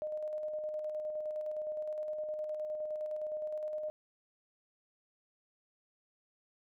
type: tone with tremolo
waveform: sine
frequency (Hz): 612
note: D#5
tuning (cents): -29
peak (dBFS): -34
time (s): 0.02-3.9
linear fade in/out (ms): 0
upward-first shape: square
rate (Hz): 9.7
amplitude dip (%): 30
effects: none